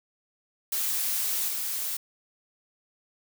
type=noise with level steps; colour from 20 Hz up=blue; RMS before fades=-28 / -31 dBFS; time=0.72-1.97 s; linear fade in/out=5 ms; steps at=1.48 s; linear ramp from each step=5 ms; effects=none